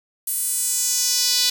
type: tone with high-pass filter sweep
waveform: sawtooth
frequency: 495 Hz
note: B4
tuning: 4 cents sharp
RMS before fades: -21 dBFS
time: 0.27-1.5 s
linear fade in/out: 5 ms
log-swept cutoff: 11000 to 4100 Hz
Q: 2.5
effects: none